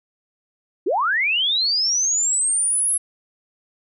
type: linear sweep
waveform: sine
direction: up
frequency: 299.4 to 11020 Hz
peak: -17 dBFS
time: 0.86-2.98 s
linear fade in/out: 10 ms
effects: none